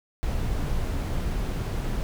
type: noise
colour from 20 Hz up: brown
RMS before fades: -27 dBFS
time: 0.23-2.03 s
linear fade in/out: 0 ms
effects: none